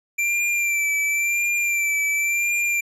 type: tone with vibrato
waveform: square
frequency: 2353 Hz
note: D7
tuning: 3 cents sharp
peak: -20 dBFS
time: 0.18-2.81 s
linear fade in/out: 10 ms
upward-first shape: sine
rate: 0.94 Hz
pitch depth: 34 cents each way
effects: low-pass 12000 Hz 12 dB/octave